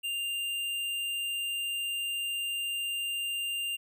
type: tone with tanh clipping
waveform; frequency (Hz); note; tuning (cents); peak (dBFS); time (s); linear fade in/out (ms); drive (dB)
sine; 2794; F7; 0; -32; 0.03-3.77; 20; 16
effects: none